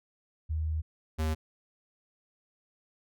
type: tone pair in turn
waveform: sine / square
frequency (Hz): 78.6 / 78.6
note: D#2 / D#2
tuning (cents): +18 / +18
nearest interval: unison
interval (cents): 0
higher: neither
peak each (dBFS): -28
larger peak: neither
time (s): 0.49-0.82 / 1.18-1.35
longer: first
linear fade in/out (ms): 20
effects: none